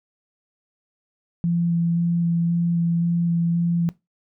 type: tone with vibrato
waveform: sine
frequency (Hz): 170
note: F3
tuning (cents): -46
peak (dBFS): -18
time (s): 1.44-3.89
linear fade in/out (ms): 0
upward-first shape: square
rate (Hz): 1.9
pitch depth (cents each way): 9
effects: noise-tail reverb RT60 0.2 s tail -19 dB re dry